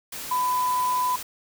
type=tone in noise; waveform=sine; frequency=1000 Hz; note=B5; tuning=21 cents sharp; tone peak=-21 dBFS; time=0.31-1.16 s; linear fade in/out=5 ms; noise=white; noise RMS=-35 dBFS; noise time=0.12-1.23 s; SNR=+11 dB; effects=none